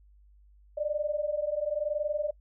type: tone pair together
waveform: sine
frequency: 584 / 604.9 Hz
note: D5 / D#5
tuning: -10 / -49 cents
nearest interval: minor second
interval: 61 cents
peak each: -31 / -30 dBFS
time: 0.77-2.31 s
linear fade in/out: 10 ms
effects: noise-tail reverb RT60 0.1 s tail -23 dB re dry + added 50 Hz sine -55 dBFS peak until 2.4 s